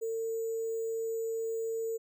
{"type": "tone with sample-and-hold", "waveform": "sine", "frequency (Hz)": 451.3, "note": "A4", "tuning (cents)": 44, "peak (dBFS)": -31, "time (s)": [0.01, 1.98], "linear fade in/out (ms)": 20, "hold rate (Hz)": 7350, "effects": []}